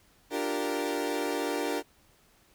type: chord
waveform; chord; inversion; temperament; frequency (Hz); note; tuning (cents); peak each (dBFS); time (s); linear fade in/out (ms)
30% pulse; G minor seventh; second; equal with one note detuned; 293.7 / 349.2 / 392 / 464.3; D4 / F4 / G4 / Bb4; 0 / 0 / 0 / -7; -31 / -33 / -33 / -31; 0.3-1.83; 50
effects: pink hiss -63 dBFS RMS until 2.54 s